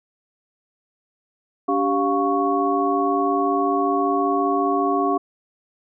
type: tone cluster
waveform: sine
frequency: 285.6 / 391 / 705 / 1110 Hz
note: D4 / G4 / F5 / C#6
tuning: -48 / -4 / +16 / +2 cents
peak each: -23 dBFS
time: 1.68-5.18 s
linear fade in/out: 10 ms
effects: none